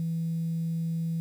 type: tone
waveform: sine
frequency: 164.81 Hz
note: E3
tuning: in tune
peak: -26 dBFS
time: 0-1.2 s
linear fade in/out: 0 ms
effects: tanh soft clip ceiling -23 dBFS + 9-bit